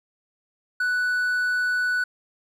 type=tone; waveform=triangle; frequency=1484 Hz; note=F#6; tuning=5 cents sharp; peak=-19 dBFS; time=0.8-2.04 s; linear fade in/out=5 ms; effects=none